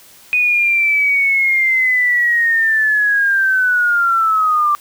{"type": "linear sweep", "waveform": "sine", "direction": "down", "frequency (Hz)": [2489, 1174.7], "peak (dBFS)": -11, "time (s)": [0.33, 4.75], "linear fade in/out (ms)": 0, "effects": ["white hiss -44 dBFS RMS until 4.8 s"]}